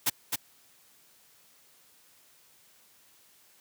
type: noise with echo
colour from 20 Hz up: white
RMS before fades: -25 dBFS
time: 0.06-0.1 s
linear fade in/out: 10 ms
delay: 260 ms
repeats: 1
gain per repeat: -4 dB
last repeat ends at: 0.36 s
effects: white hiss -61 dBFS RMS until 3.6 s + high-pass 80 Hz 12 dB/octave